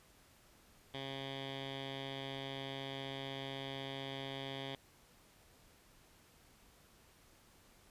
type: tone with low-pass filter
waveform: 10% pulse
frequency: 135.8 Hz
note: C#3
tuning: 35 cents flat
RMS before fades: -44 dBFS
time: 0.94-4.75 s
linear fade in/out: 2 ms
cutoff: 3300 Hz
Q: 4.8
effects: pink hiss -65 dBFS RMS until 7.9 s + resampled to 32000 Hz